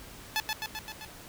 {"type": "tone with echo", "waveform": "10% pulse", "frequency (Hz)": 866, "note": "A5", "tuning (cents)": -28, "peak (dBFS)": -18, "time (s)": [0.36, 0.4], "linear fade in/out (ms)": 0, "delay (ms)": 130, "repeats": 5, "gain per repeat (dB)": -3, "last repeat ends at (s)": 1.05, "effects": ["pink hiss -48 dBFS RMS until 1.28 s"]}